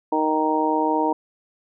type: harmonic tone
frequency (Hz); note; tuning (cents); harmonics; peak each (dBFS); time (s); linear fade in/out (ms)
155.56; D#3; 0; 2 / 3 / 4 / 5 / 6; -23 / -26 / -28 / -27 / -22; 0.12-1.13; 5
effects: none